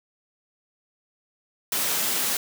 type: high-pass noise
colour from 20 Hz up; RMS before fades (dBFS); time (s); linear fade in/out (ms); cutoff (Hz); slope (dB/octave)
white; -25; 1.72-2.37; 2; 140; 96
effects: none